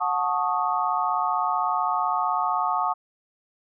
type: chord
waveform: sine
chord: D# half-diminished seventh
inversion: first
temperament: equal with one note detuned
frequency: 727.7 / 880 / 1108.7 / 1244.5 Hz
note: F#5 / A5 / C#6 / D#6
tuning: -29 / 0 / 0 / 0 cents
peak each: -27 dBFS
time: 0-2.94 s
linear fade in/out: 20 ms
effects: none